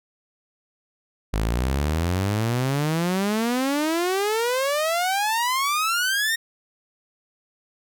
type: exponential sweep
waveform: sawtooth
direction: up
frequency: 50.9 to 1864.7 Hz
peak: -17 dBFS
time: 1.33-6.36 s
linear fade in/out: 10 ms
effects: none